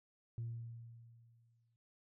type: tone with exponential decay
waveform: sine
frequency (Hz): 116.3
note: A#2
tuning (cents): -4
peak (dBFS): -37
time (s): 0.38-1.76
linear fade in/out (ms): 0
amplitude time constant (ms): 300
effects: noise-tail reverb RT60 0.4 s tail -24 dB re dry + tanh soft clip ceiling -36 dBFS